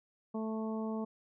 harmonic tone, 220 Hz, A3, in tune, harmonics 1 / 2 / 3 / 4 / 5, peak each -35 / -41 / -45 / -47 / -49 dBFS, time 0.34-1.05 s, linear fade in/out 10 ms, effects none

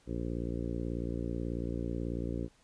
harmonic tone, 58.27 Hz, A#1, in tune, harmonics 1 / 2 / 3 / 4 / 5 / 6 / 7 / 8 / 9, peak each -38 / -40 / -41 / -42 / -40 / -43 / -46 / -47 / -48 dBFS, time 0.06-2.49 s, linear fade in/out 50 ms, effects pink hiss -66 dBFS RMS until 2.63 s + resampled to 22050 Hz

